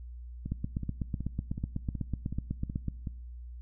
two click trains, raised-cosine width 5 ms, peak -19 / -23 dBFS, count 20 / 8, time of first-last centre 0.52-2.883 / 0.46-3.072 s, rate 8.04 / 2.68 Hz, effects noise-tail reverb RT60 0.7 s tail -21 dB re dry + added 60 Hz sine -41 dBFS peak until 3.61 s

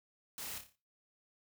white noise with echo, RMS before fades -44 dBFS, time 0.38-0.58 s, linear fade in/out 0 ms, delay 29 ms, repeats 6, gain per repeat -6 dB, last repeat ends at 0.754 s, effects noise-tail reverb RT60 0.3 s tail -17 dB re dry

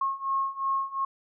sine beating tone pair, 1083 / 1085.8 Hz, C#6 / C#6, -41 / -36 cents, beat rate 2.8 Hz, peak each -30 / -28 dBFS, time 0.01-1.05 s, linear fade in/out 5 ms, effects none

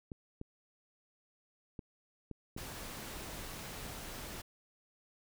clicks, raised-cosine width 3 ms, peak -30 dBFS, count 5, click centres 0.118 / 0.414 / 1.792 / 2.313 / 2.565 s
pink noise, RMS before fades -45 dBFS, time 2.57-4.42 s, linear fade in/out 10 ms
effects none

